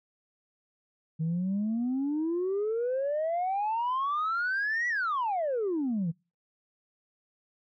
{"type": "exponential two-way sweep", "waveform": "sine", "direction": "up then down", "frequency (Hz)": [155.56, 1965, 155.56], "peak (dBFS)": -25, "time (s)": [1.19, 6.12], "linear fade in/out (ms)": 20, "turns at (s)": 4.88, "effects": ["noise-tail reverb RT60 0.3 s tail -26 dB re dry", "tanh soft clip ceiling -24 dBFS"]}